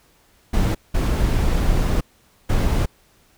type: noise bursts at uneven times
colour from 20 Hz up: brown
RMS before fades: -18 dBFS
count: 3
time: 0.53-0.75 / 0.94-2.01 / 2.49-2.86 s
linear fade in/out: 10 ms
effects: pink hiss -57 dBFS RMS until 3.37 s

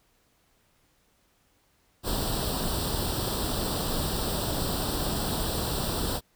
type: noise with comb filter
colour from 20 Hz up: pink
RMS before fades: -29 dBFS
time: 2.03-6.21 s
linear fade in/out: 50 ms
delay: 0.23 ms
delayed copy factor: +0.8
effects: pink hiss -67 dBFS RMS until 6.35 s

